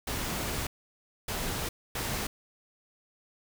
pink noise bursts at uneven times, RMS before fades -33 dBFS, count 3, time 0.07-0.67 / 1.28-1.69 / 1.95-2.27 s, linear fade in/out 5 ms, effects none

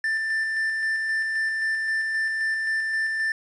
triangle tone with tremolo, 1777 Hz, A6, 17 cents sharp, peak -20 dBFS, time 0.04-3.32 s, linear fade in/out 2 ms, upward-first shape square, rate 3.8 Hz, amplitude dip 25%, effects resampled to 24000 Hz + 9-bit

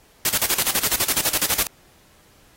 white noise with tremolo, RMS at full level -19 dBFS, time 0.25-1.67 s, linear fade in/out 2 ms, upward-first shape square, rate 12 Hz, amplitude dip 80%, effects pink hiss -55 dBFS RMS until 2.56 s + AAC 48 kbps

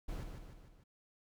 brown noise with echo, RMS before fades -41 dBFS, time 0.08-0.24 s, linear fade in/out 10 ms, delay 150 ms, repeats 4, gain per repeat -5 dB, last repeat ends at 0.84 s, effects none

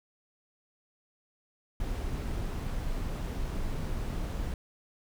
brown noise, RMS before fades -33 dBFS, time 1.8-4.54 s, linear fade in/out 2 ms, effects none

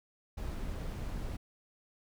brown noise, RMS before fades -38 dBFS, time 0.37-1.37 s, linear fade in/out 10 ms, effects none

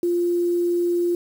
sine tone with quantisation, 348.2 Hz, F4, 5 cents flat, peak -18 dBFS, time 0.03-1.15 s, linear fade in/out 2 ms, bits 7, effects none

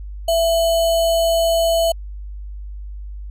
sine tone with sample-and-hold, 665 Hz, E5, 15 cents sharp, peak -13 dBFS, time 0.28-1.92 s, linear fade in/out 5 ms, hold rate 3675 Hz, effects added 50 Hz sine -28 dBFS peak until 3.3 s + MP3 64 kbps

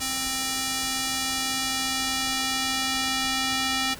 square tone with band-pass filter sweep, 263.5 Hz, C4, 12 cents sharp, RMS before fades -27 dBFS, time 0-3.95 s, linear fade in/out 20 ms, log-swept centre 7300 to 4000 Hz, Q 0.79, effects pink hiss -42 dBFS RMS until 3.99 s

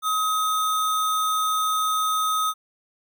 sine tone with sample-and-hold, 1267 Hz, D#6, 31 cents sharp, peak -20 dBFS, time 0.02-2.54 s, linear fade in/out 50 ms, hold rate 4900 Hz, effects none

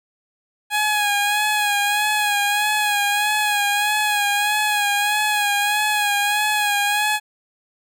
15% pulse tone with vibrato, 830.6 Hz, G#5, in tune, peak -11 dBFS, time 0.7-7.2 s, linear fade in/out 50 ms, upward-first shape sine, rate 1.6 Hz, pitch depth 38 cents each way, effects none

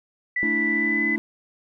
sine tone with pitch glide, 1975.5 to 2009 Hz, B6 to B6, 0 to +29 cents, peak -21 dBFS, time 0.36-1.16 s, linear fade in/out 5 ms, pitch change +29 cents, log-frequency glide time 0.67-1.03 s
triangle chord, A suspended fourth, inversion none, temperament equal, 220 / 293.7 / 329.6 Hz, A3 / D4 / E4, 0 / 0 / 0 cents, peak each -27 / -27 / -27 dBFS, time 0.43-1.18 s, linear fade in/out 0 ms
effects none

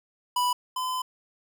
square tone pair in turn, 987.8 / 1017.9 Hz, B5 / C6, 0 / -48 cents, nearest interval minor second, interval 52 cents, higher second, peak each -23 / -28 dBFS, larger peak first, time 0.36-0.53 / 0.76-1.02 s, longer second, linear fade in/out 5 ms, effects none

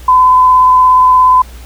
sine tone with vibrato, 1014 Hz, B5, 45 cents sharp, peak -3 dBFS, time 0.08-1.42 s, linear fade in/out 5 ms, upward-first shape triangle, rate 17 Hz, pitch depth 12 cents each way, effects added 60 Hz sine -29 dBFS peak until 1.65 s + pink hiss -38 dBFS RMS until 1.65 s

